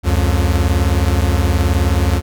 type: beating tone pair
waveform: 45% pulse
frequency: 70.3 / 89.3 Hz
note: C#2 / F2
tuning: +25 / +39 cents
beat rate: 19 Hz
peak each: -15 dBFS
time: 0.03-2.22 s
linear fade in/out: 50 ms
effects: none